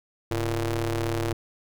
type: ring-modulated tone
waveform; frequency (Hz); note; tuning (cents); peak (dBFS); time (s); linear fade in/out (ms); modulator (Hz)
sawtooth; 119.6; A#2; +45; -18; 0.31-1.33; 0; 221
effects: none